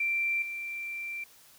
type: tone with level steps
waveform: sine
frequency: 2354 Hz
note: D7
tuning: 3 cents sharp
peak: -26 / -34 dBFS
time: 0-1.24 s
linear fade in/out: 5 ms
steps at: 0.42 s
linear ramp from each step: 2 ms
effects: white hiss -57 dBFS RMS until 1.58 s